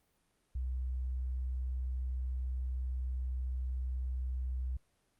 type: tone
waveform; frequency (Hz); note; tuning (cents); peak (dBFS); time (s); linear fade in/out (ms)
sine; 63.4; B1; +46; -33; 0.55-4.77; 5
effects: pink hiss -75 dBFS RMS until 5.19 s + Opus 32 kbps